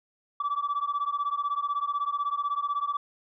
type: beating tone pair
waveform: sine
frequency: 1147 / 1163 Hz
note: D6 / D6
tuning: -41 / -17 cents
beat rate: 16 Hz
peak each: -28 dBFS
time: 0.4-2.97 s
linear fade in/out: 5 ms
effects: tanh soft clip ceiling -22 dBFS